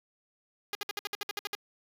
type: tone bursts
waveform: 5% pulse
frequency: 409.6 Hz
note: G#4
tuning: 24 cents flat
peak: -21 dBFS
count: 11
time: 0.73-1.552 s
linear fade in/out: 2 ms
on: 22 ms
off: 58 ms
effects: none